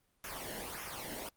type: noise with flanger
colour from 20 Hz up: pink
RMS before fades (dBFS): -42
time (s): 0.24-1.29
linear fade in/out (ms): 2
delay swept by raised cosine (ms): 0.23 to 0.84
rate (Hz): 1.7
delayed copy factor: -0.7
effects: pink hiss -75 dBFS RMS until 1.36 s + Opus 32 kbps